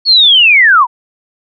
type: linear sweep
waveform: sine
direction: down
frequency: 4435 to 900 Hz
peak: -3 dBFS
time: 0.05-0.87 s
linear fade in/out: 50 ms
effects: none